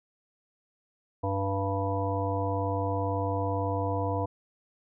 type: harmonic tone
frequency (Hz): 98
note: G2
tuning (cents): 0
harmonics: 1 / 3 / 5 / 7 / 9 / 10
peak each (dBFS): -30 / -35 / -33 / -34 / -39 / -35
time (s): 1.23-4.26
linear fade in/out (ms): 10
effects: none